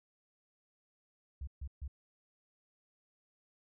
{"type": "tone bursts", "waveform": "sine", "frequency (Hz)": 68.3, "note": "C#2", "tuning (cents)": -25, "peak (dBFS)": -38, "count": 3, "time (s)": [1.41, 1.879], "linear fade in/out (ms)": 5, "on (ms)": 63, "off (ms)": 140, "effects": []}